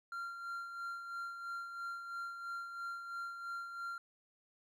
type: tone with tremolo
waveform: triangle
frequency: 1382 Hz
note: F6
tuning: 19 cents flat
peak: -37 dBFS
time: 0.12-3.98 s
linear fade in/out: 2 ms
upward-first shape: sine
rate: 3 Hz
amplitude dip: 50%
effects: none